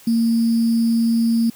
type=tone with sample-and-hold; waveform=sine; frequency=229.7 Hz; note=A#3; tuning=25 cents flat; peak=-14 dBFS; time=0.07-1.5 s; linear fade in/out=5 ms; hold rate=4900 Hz; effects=white hiss -46 dBFS RMS until 1.55 s